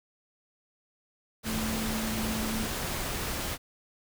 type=tone in noise; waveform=sine; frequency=220 Hz; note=A3; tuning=in tune; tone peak=-32 dBFS; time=1.44-2.69 s; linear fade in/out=50 ms; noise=pink; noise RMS=-33 dBFS; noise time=1.43-3.58 s; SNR=-2 dB; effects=none